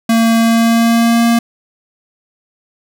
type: tone with pitch glide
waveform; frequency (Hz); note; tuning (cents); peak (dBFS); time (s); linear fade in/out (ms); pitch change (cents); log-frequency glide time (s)
square; 227.8 to 233.1; A#3 to A#3; -40 to 0; -9; 0.09-1.39; 5; +40; 0.37-1.27
effects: none